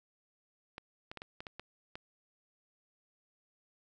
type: clicks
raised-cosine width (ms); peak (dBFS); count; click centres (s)
0.3; -27; 8; 0.781 / 1.115 / 1.173 / 1.219 / 1.405 / 1.468 / 1.596 / 1.955
effects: none